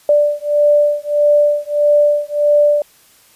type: beating tone pair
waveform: sine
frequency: 587.3 / 588.9 Hz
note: D5 / D5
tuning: 0 / +5 cents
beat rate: 1.6 Hz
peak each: -13 dBFS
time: 0.09-2.82 s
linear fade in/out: 2 ms
effects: white hiss -49 dBFS RMS until 3.35 s + resampled to 32000 Hz